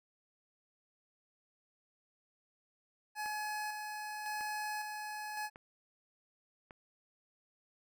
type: tone with tremolo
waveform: 25% pulse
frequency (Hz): 847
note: G#5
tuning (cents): +34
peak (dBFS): -33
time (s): 3.15-5.5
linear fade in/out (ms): 50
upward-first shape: square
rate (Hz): 0.9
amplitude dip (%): 35
type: click train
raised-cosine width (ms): 0.5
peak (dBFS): -35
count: 4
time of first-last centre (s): 3.26-6.708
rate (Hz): 0.87
effects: none